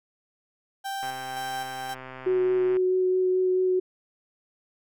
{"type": "tone with tremolo", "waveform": "35% pulse", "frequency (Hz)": 784, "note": "G5", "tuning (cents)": 0, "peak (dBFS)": -28, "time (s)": [0.84, 1.95], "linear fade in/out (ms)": 20, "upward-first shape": "square", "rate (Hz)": 1.9, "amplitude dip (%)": 35}
{"type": "click train", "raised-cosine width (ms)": 0.5, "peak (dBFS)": -25, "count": 227, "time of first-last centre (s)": [1.03, 2.768], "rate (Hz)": 130}
{"type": "tone with vibrato", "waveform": "sine", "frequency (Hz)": 370, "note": "F#4", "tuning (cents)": 0, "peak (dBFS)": -20, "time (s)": [2.26, 3.8], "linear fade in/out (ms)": 10, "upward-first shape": "sine", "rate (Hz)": 4.6, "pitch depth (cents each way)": 9}
{"effects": []}